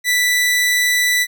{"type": "tone", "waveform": "sawtooth", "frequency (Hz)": 1975.5, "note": "B6", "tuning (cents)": 0, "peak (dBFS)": -10, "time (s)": [0.04, 1.27], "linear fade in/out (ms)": 50, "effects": []}